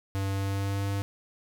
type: tone with pitch glide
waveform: square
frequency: 97.7 to 99.52 Hz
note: G2 to G2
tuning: -5 to +27 cents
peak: -28 dBFS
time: 0.15-1.02 s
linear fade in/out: 0 ms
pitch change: +32 cents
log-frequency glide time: 0.31-0.89 s
effects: none